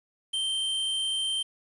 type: tone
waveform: square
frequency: 3132 Hz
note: G7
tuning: 2 cents flat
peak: -27 dBFS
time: 0.33-1.43 s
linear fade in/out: 10 ms
effects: resampled to 24000 Hz + 9-bit